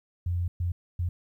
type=tone bursts at uneven times; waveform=sine; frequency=87.7 Hz; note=F2; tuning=8 cents sharp; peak=-25 dBFS; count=3; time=0.26-0.48 / 0.6-0.72 / 0.99-1.09 s; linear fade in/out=5 ms; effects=11-bit